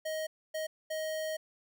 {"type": "tone bursts at uneven times", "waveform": "square", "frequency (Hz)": 628, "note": "D#5", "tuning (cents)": 16, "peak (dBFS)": -34, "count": 3, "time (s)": [[0.05, 0.27], [0.54, 0.67], [0.9, 1.37]], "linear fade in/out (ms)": 10, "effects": []}